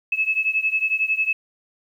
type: beating tone pair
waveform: sine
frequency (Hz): 2591 / 2602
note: E7 / E7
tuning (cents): -30 / -23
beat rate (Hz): 11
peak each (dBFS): -21 / -23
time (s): 0.12-1.33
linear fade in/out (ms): 5
effects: 9-bit